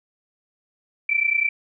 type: tone pair together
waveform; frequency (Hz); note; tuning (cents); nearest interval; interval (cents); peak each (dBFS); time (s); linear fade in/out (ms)
sine; 2319 / 2349; D7 / D7; -22 / 0; unison; 22; -21; 1.09-1.49; 5
effects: none